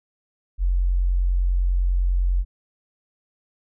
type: tone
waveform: sine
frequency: 45 Hz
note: F#1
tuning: 47 cents flat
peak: -17 dBFS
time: 0.58-2.45 s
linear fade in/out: 50 ms
effects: none